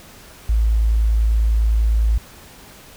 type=tone; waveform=sine; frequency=55 Hz; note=A1; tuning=in tune; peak=-13 dBFS; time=0.49-2.18 s; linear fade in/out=5 ms; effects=pink hiss -43 dBFS RMS until 2.96 s